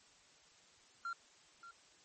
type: tone with echo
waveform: triangle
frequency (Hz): 1378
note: F6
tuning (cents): -24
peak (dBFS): -37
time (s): 1.05-1.13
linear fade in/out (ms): 2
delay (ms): 580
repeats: 1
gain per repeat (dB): -13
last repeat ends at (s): 1.71
effects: white hiss -65 dBFS RMS until 2.04 s + MP3 32 kbps